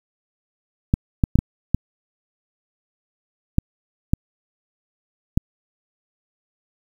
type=clicks; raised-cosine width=5 ms; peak=-3 dBFS; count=8; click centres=0.939 / 1.238 / 1.356 / 1.389 / 1.746 / 3.584 / 4.135 / 5.375 s; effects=7-bit